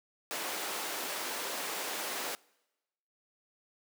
pink high-pass noise, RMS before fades -37 dBFS, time 0.31-2.35 s, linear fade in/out 0 ms, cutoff 410 Hz, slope 12 dB/octave, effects noise-tail reverb RT60 1.0 s tail -25 dB re dry + high-pass 200 Hz 12 dB/octave

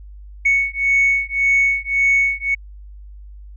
sine beating tone pair, 2217 / 2218.8 Hz, C#7 / C#7, 0 / +1 cents, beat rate 1.8 Hz, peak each -16 dBFS, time 0.45-2.55 s, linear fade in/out 10 ms, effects tanh soft clip ceiling -8 dBFS + added 50 Hz sine -35 dBFS peak until 3.56 s

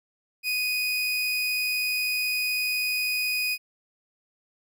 30% pulse tone, 2489 Hz, D#7, in tune, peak -22 dBFS, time 0.43-3.58 s, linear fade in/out 50 ms, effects none

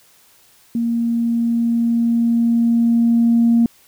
sine tone with level ramp, 233.1 Hz, A#3, in tune, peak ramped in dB -16 to -9 dBFS, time 0.75-3.66 s, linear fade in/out 2 ms, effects tanh soft clip ceiling -6 dBFS + white hiss -52 dBFS RMS until 3.87 s

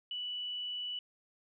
sine tone, 2960 Hz, F#7, in tune, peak -36 dBFS, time 0.11-0.99 s, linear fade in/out 2 ms, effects none

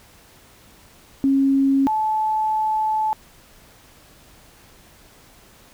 sine tone pair in turn, 272.5 / 867 Hz, C#4 / A5, -29 / -26 cents, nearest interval octave + minor sixth, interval 2003 cents, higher second, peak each -14 / -18 dBFS, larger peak first, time 1.24-1.87 / 1.87-3.13 s, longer second, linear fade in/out 0 ms, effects pink hiss -50 dBFS RMS until 5.73 s

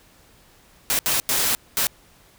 white noise bursts at uneven times, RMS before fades -21 dBFS, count 4, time 0.9-0.99 / 1.06-1.2 / 1.29-1.55 / 1.77-1.87 s, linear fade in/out 0 ms, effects pink hiss -54 dBFS RMS until 2.38 s

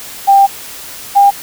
sine tone pair in turn, 791 / 801.6 Hz, G5 / G5, +15 / +38 cents, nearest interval unison, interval 23 cents, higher second, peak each -3 dBFS, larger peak neither, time 0.27-0.47 / 1.15-1.31 s, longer first, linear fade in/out 20 ms, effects white hiss -29 dBFS RMS until 1.42 s

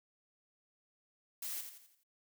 blue noise with echo, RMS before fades -41 dBFS, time 1.42-1.61 s, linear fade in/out 5 ms, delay 85 ms, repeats 5, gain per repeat -7 dB, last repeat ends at 2.035 s, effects none

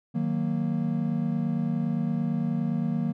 triangle chord, D# minor, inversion none, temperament equal, 155.56 / 185 / 233.1 Hz, D#3 / F#3 / A#3, 0 / 0 / 0 cents, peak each -27 / -28 / -26 dBFS, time 0.14-3.13 s, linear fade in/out 20 ms, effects none

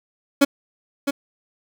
30% pulse tone with echo, 280.4 Hz, C#4, 20 cents sharp, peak -8 dBFS, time 0.41-0.45 s, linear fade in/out 10 ms, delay 660 ms, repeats 1, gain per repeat -8 dB, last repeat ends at 1.11 s, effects none

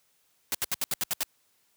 white noise bursts, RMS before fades -28 dBFS, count 8, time 0.52-1.232 s, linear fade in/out 0 ms, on 26 ms, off 72 ms, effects white hiss -69 dBFS RMS until 1.76 s + high-pass 60 Hz 12 dB/octave

